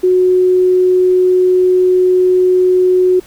sine tone, 366.7 Hz, F#4, 15 cents flat, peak -7 dBFS, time 0.03-3.2 s, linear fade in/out 10 ms, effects pink hiss -42 dBFS RMS until 3.26 s

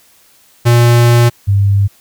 square / sine tone pair in turn, 119.2 / 99.68 Hz, A#2 / G2, +39 / +29 cents, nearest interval minor third, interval 310 cents, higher first, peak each -6 / -7 dBFS, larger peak first, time 0.65-1.3 / 1.47-1.88 s, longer first, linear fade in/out 20 ms, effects white hiss -48 dBFS RMS until 2 s

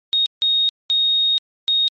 sine tone bursts at uneven times, 3729 Hz, A#7, in tune, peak -14 dBFS, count 4, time 0.13-0.26 / 0.42-0.69 / 0.9-1.38 / 1.68-1.88 s, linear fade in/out 0 ms, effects MP3 32 kbps

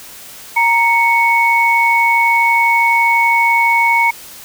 sine tone pair together, 932.3 / 2217 Hz, A#5 / C#7, 0 / 0 cents, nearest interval octave + minor third, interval 1500 cents, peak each -12 dBFS, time 0.56-4.11 s, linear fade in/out 10 ms, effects white hiss -35 dBFS RMS until 4.44 s

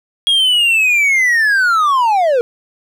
triangle linear sweep, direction down, 3300 to 459.4 Hz, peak -8 dBFS, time 0.27-2.41 s, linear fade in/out 0 ms, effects none

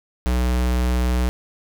square tone, 61.7 Hz, B1, 1 cent flat, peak -18 dBFS, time 0.26-1.29 s, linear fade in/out 0 ms, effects none

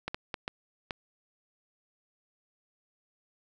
clicks, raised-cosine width 0.3 ms, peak -17 dBFS, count 5, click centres 0.08 / 0.145 / 0.342 / 0.479 / 0.908 s, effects none

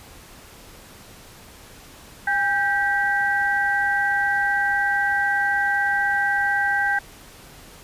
sine tone cluster, 808 / 1569 / 1935 Hz, G#5 / G6 / B6, -48 / +1 / -36 cents, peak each -24 / -20 / -28 dBFS, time 2.27-6.99 s, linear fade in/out 5 ms, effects pink hiss -45 dBFS RMS until 7.83 s + resampled to 32000 Hz

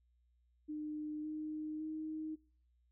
sine tone with pitch steps, 303.2 / 307.8 / 312.4 Hz, D#4 / D#4 / D#4, -45 / -19 / +7 cents, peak -39 dBFS, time 0.68-2.36 s, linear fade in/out 20 ms, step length 560 ms, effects noise-tail reverb RT60 0.5 s tail -26 dB re dry + added 60 Hz sine -70 dBFS peak until 2.91 s

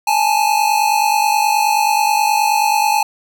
square tone pair together, 831 / 880.4 Hz, G#5 / A5, +1 / +1 cents, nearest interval minor second, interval 100 cents, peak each -16 dBFS, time 0.07-3.03 s, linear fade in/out 5 ms, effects none

